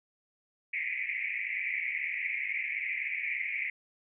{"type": "band-pass noise", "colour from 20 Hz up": "pink", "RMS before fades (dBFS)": -34, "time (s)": [0.73, 3.7], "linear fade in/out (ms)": 5, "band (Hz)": [2000, 2400], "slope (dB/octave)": 96, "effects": []}